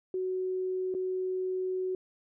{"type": "tone with dropouts", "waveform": "sine", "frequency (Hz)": 371.7, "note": "F#4", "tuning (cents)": 8, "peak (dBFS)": -29, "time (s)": [0.14, 1.95], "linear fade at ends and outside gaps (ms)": 2, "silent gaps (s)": [0.941, 0.948], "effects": []}